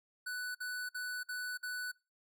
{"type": "tone bursts", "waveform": "square", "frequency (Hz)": 1489, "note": "F#6", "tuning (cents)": 11, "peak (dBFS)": -38, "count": 5, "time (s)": [0.26, 1.918], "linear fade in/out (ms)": 10, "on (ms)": 290, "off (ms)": 52, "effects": ["noise-tail reverb RT60 0.3 s tail -24 dB re dry"]}